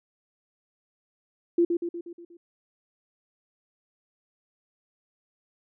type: tone with echo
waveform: sine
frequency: 343.3 Hz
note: F4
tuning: 30 cents flat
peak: -17 dBFS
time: 1.58-1.65 s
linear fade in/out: 5 ms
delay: 120 ms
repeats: 6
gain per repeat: -5 dB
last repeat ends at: 2.37 s
effects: none